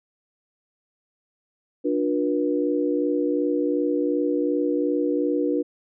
sine tone cluster, 295.1 / 357.8 / 483 Hz, D4 / F4 / B4, +8 / +42 / -39 cents, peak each -23 / -26 / -25 dBFS, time 1.84-5.63 s, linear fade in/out 20 ms, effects none

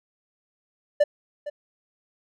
triangle tone with echo, 587.3 Hz, D5, in tune, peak -12 dBFS, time 1-1.04 s, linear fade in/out 10 ms, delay 460 ms, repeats 1, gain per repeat -15 dB, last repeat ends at 1.5 s, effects none

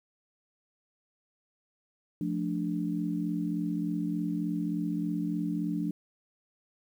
sine chord, D minor, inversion first, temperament equal with one note detuned, 174.61 / 218 / 293.7 Hz, F3 / A3 / D4, 0 / -16 / 0 cents, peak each -32 / -35 / -32 dBFS, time 2.21-5.91 s, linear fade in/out 2 ms, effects 10-bit

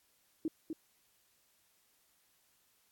sine tone with echo, 318.2 Hz, D#4, 39 cents sharp, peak -31 dBFS, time 0.45-0.48 s, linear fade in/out 2 ms, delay 250 ms, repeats 1, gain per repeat -5 dB, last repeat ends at 0.73 s, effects white hiss -72 dBFS RMS until 2.91 s + AAC 64 kbps

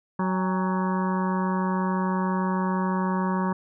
harmonic tone with a mistuned harmonic, 186.3 Hz, F#3, 12 cents sharp, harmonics 1 / 2 / 3 / 4 / 5 / 6 / 7 / 8 / 9, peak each -24 / -33 / -37 / -39 / -30 / -33 / -44 / -41 / -41 dBFS, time 0.19-3.53 s, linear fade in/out 5 ms, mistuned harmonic 4, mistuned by +130 cents, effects none

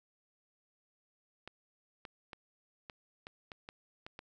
clicks, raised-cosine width 0.3 ms, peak -29 dBFS, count 9, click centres 1.476 / 2.052 / 2.332 / 2.898 / 3.269 / 3.518 / 3.689 / 4.065 / 4.191 s, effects none

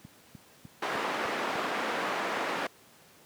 click train, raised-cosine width 5 ms, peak -29 dBFS, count 6, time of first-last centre 0.05-1.556 s, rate 3.32 Hz
white band-pass noise, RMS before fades -32 dBFS, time 0.82-2.67 s, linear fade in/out 5 ms, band 240 to 1500 Hz, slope 12 dB/octave
effects pink hiss -57 dBFS RMS until 3.25 s + high-pass 150 Hz 12 dB/octave

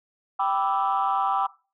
sine chord, E minor seventh, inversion first, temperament equal, 784 / 987.8 / 1174.7 / 1318.5 Hz, G5 / B5 / D6 / E6, 0 / 0 / 0 / 0 cents, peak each -24 / -27 / -26 / -29 dBFS, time 0.39-1.47 s, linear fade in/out 10 ms, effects noise-tail reverb RT60 0.3 s tail -18 dB re dry + tanh soft clip ceiling -14 dBFS

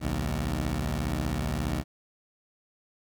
15% pulse beating tone pair, 61.74 / 76.74 Hz, B1 / D#2, 0 / -23 cents, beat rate 15 Hz, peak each -24 dBFS, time 0-1.84 s, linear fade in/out 50 ms, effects none

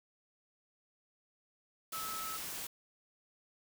sine tone in noise, 1300 Hz, E6, 24 cents flat, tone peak -41 dBFS, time 1.93-2.37 s, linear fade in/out 5 ms, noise white, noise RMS -42 dBFS, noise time 1.92-2.67 s, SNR -2 dB, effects none

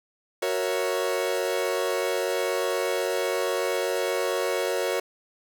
40% pulse chord, F# dominant seventh, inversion none, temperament equal, 370 / 466.2 / 554.4 / 659.3 Hz, F#4 / A#4 / C#5 / E5, 0 / 0 / 0 / 0 cents, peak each -29 / -28 / -28 / -33 dBFS, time 0.42-5 s, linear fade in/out 5 ms, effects none

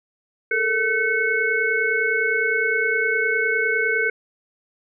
sine tone cluster, 427.1 / 456.9 / 1524 / 2199 Hz, G#4 / A#4 / G6 / C#7, +48 / -35 / -49 / -14 cents, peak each -28 / -26 / -21 / -23 dBFS, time 0.51-4.1 s, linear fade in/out 5 ms, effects none

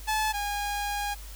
sawtooth tone pair in turn, 864 / 817.8 Hz, A5 / G#5, -32 / -27 cents, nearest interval minor second, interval 95 cents, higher first, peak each -21 / -25 dBFS, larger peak first, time 0.07-0.33 / 0.33-1.15 s, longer second, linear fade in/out 20 ms, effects added 50 Hz sine -40 dBFS peak until 1.35 s + white hiss -48 dBFS RMS until 1.35 s

